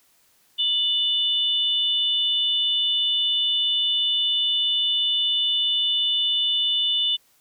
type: tone pair together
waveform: sine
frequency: 2954 / 3537 Hz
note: F#7 / A7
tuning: -3 / +8 cents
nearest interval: minor third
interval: 311 cents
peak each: -22 / -22 dBFS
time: 0.58-7.17 s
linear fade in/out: 20 ms
effects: white hiss -61 dBFS RMS until 7.4 s